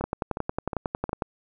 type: two click trains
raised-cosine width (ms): 1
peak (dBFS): -12 / -16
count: 14 / 4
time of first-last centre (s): 0.04-1.222 / 0.01-1.093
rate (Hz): 11 / 2.77
effects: none